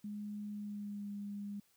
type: tone with pitch glide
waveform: sine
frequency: 207.7 to 203.2 Hz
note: G#3 to G#3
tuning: 0 to -38 cents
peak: -40 dBFS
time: 0.04-1.6 s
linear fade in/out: 5 ms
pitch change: -38 cents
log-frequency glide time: 0.52-1.1 s
effects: white hiss -72 dBFS RMS until 1.76 s